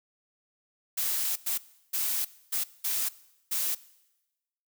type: noise bursts at uneven times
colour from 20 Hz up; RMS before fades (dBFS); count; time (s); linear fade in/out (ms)
blue; -29; 6; 0.97-1.36 / 1.46-1.58 / 1.93-2.25 / 2.52-2.64 / 2.84-3.09 / 3.51-3.75; 10
effects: noise-tail reverb RT60 1.0 s tail -20 dB re dry